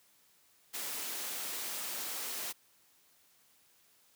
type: high-pass noise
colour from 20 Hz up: white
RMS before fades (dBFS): -39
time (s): 0.73-2.53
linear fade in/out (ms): 20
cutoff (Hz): 230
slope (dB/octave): 12
effects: white hiss -67 dBFS RMS until 4.15 s + high-pass 80 Hz 12 dB/octave